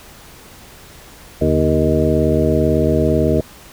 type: harmonic tone with a mistuned harmonic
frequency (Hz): 78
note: D#2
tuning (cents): +5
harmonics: 1 / 2 / 3 / 4 / 5 / 6 / 8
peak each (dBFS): -20 / -20 / -20 / -20 / -20 / -20 / -20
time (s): 1.41-3.41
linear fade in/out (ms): 5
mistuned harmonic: 2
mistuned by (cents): -110
effects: pink hiss -41 dBFS RMS until 3.72 s